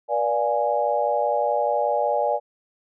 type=chord; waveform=sine; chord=B diminished seventh; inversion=none; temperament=equal with one note detuned; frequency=482.3 / 587.3 / 698.5 / 830.6 Hz; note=B4 / D5 / F5 / Ab5; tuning=-41 / 0 / 0 / 0 cents; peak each=-27 / -23 / -27 / -24 dBFS; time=0.08-2.4 s; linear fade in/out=50 ms; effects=none